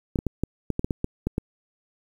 clicks, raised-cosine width 3 ms, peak -11 dBFS, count 11, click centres 0.158 / 0.189 / 0.267 / 0.436 / 0.703 / 0.794 / 0.845 / 0.908 / 1.044 / 1.27 / 1.381 s, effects 8-bit

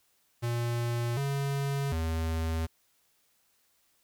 square tone with pitch steps, 118.7 / 139.4 / 81.1 Hz, A#2 / C#3 / E2, +32 / +10 / -28 cents, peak -29 dBFS, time 0.42-2.67 s, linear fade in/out 20 ms, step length 750 ms, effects white hiss -70 dBFS RMS until 4.03 s

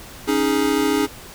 square chord, C# suspended second, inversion none, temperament equal, 277.2 / 311.1 / 415.3 Hz, C#4 / D#4 / G#4, 0 / 0 / 0 cents, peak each -22 dBFS, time 0.27-1.07 s, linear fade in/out 20 ms, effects pink hiss -39 dBFS RMS until 1.34 s

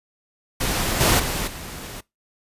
pink noise with level steps, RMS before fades -23 / -17 / -25 / -35 dBFS, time 0.6-2.01 s, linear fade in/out 10 ms, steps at 1 / 1.19 / 1.47 s, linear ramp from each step 10 ms, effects noise-tail reverb RT60 0.2 s tail -23 dB re dry + resampled to 32000 Hz

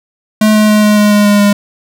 square tone with pitch steps, 214.9 / 213.3 / 211.7 / 210.1 / 208.5 / 207 / 205.4 / 203.9 Hz, A3 / G#3 / G#3 / G#3 / G#3 / G#3 / G#3 / G#3, -41 / +46 / +33 / +20 / +7 / -5 / -19 / -32 cents, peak -6 dBFS, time 0.41-1.53 s, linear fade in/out 5 ms, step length 140 ms, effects none

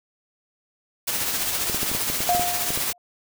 white noise with tremolo, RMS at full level -24 dBFS, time 1.07-2.93 s, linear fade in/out 10 ms, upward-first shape sine, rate 15 Hz, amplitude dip 35%
clicks, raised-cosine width 2 ms, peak -17 dBFS, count 11, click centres 1.698 / 1.746 / 1.831 / 1.916 / 1.95 / 2.1 / 2.205 / 2.349 / 2.396 / 2.705 / 2.775 s
sine tone with exponential decay, 709 Hz, F5, 26 cents sharp, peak -16 dBFS, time 2.29-2.98 s, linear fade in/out 1 ms, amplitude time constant 150 ms
effects none

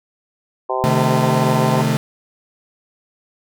harmonic tone, 128.8 Hz, C3, 27 cents flat, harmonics 3 / 4 / 5 / 6 / 7 / 8, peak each -25 / -25 / -25 / -25 / -25 / -25 dBFS, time 0.69-1.82 s, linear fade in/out 10 ms
40% pulse chord, A diminished, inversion first, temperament equal with one note detuned, 130.81 / 153.24 / 220 Hz, C3 / Eb3 / A3, 0 / -26 / 0 cents, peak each -19 dBFS, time 0.84-1.97 s, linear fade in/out 0 ms
effects none

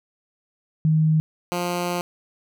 sine / 10% pulse tone pair in turn, 156.9 / 176.11 Hz, D#3 / F3, +15 / +15 cents, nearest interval major second, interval 200 cents, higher second, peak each -15 dBFS, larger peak neither, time 0.85-1.2 / 1.52-2.01 s, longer second, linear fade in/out 0 ms, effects none

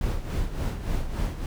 brown noise with tremolo, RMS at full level -25 dBFS, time 0.01-1.46 s, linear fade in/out 2 ms, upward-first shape sine, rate 3.5 Hz, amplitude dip 65%, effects none

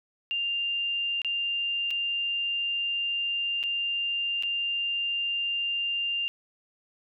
sine tone with dropouts, 2794 Hz, F7, in tune, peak -26 dBFS, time 0.31-6.28 s, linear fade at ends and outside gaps 0 ms, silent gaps 1.218-1.247 / 1.906-1.91 / 3.63-3.637 / 4.425-4.434 s, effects none

